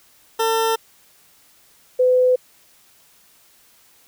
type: tone pair in turn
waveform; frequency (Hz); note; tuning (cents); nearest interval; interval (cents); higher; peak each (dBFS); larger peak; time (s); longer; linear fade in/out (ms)
20% pulse / sine; 450 / 505.1; A4 / B4; +39 / +39; major second; 200; second; -12; neither; 0.39-0.76 / 1.99-2.36; neither; 10
effects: white hiss -54 dBFS RMS until 4.07 s